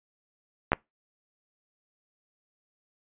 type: clicks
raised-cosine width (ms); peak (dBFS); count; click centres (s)
0.5; -7; 2; 0.719 / 0.732
effects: noise-tail reverb RT60 0.2 s tail -25 dB re dry + resampled to 8000 Hz

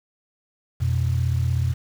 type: tone pair together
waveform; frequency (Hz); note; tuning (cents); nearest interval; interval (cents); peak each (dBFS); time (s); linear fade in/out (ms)
sine; 87.09 / 123.47; F2 / B2; -4 / 0; tritone; 604; -21; 0.8-1.74; 20
effects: tanh soft clip ceiling -12 dBFS + 7-bit

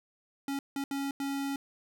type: tone bursts at uneven times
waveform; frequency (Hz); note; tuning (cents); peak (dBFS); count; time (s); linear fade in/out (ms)
square; 277.2; C#4; 0; -32; 4; 0.48-0.59 / 0.76-0.84 / 0.91-1.11 / 1.2-1.56; 2
effects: none

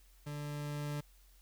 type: tone with level ramp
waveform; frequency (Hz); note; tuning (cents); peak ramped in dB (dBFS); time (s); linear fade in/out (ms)
40% pulse; 146.83; D3; 0; -39 to -35; 0.26-1.01; 10
effects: added 45 Hz sine -60 dBFS peak until 1.41 s + white hiss -68 dBFS RMS until 1.41 s

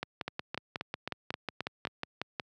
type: two click trains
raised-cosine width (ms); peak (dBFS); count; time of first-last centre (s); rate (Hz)
0.3; -17 / -18; 14 / 7; 0.03-2.398 / 0.28-1.872; 5.49 / 3.77
effects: high-pass 100 Hz 12 dB/octave

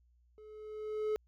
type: tone with level ramp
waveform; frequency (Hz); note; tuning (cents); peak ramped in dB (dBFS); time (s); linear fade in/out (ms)
triangle; 428.5; A4; -46; -50 to -27; 0.38-1.16; 0
effects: added 60 Hz sine -65 dBFS peak until 1.27 s

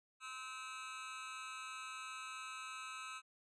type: tone with amplitude modulation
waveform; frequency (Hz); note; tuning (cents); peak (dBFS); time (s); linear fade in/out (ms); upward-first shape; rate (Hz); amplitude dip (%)
25% pulse; 1292; E6; -35; -38; 0.2-3.22; 50; sine; 257; 85
effects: resampled to 24000 Hz

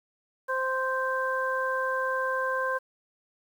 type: harmonic tone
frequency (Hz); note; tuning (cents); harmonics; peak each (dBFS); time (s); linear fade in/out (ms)
522; C5; -4; 1 / 2 / 3; -30 / -30 / -30; 0.48-2.79; 20
effects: 9-bit

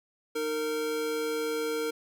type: tone pair together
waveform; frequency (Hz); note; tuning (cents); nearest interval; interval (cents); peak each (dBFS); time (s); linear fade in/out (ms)
square; 308.5 / 460; D#4 / A#4; -15 / -23; perfect fifth; 692; -37 / -30; 0.35-1.91; 10
effects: none

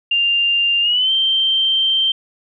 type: tone with pitch glide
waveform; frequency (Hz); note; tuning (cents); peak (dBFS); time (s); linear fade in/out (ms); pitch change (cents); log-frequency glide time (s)
sine; 2794 to 3136; F7 to G7; 0 to 0; -13; 0.11-2.12; 5; +200; 0.81-1.12
effects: none

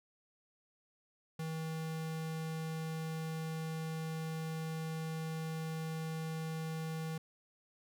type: tone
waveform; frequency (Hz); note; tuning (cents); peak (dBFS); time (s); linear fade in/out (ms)
square; 160.1; D#3; +50; -38; 1.39-7.18; 5
effects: none

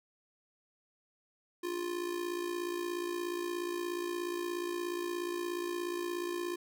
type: tone with amplitude modulation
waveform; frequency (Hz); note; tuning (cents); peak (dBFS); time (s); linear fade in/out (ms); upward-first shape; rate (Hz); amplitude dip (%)
square; 349.9; F4; +3; -32; 1.63-6.56; 10; sine; 56.9; 65
effects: none

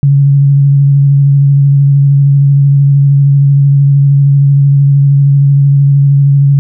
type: tone with vibrato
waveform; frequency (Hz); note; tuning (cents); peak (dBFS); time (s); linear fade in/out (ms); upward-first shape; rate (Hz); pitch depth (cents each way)
sine; 140.1; C#3; +19; -3; 0.03-6.59; 0; square; 13; 15
effects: none

